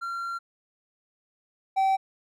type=tone pair in turn; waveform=triangle; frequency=1374 / 771.1 Hz; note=F6 / G5; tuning=-29 / -29 cents; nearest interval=minor seventh; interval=1000 cents; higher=first; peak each=-28 / -18 dBFS; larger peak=second; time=0.01-0.39 / 1.76-1.97 s; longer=first; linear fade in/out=20 ms; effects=none